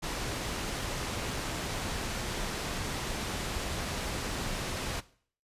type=low-pass noise; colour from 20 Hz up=pink; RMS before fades=-35 dBFS; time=0.02-5.01 s; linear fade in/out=20 ms; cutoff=8400 Hz; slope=12 dB/octave; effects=noise-tail reverb RT60 0.5 s tail -18 dB re dry + resampled to 32000 Hz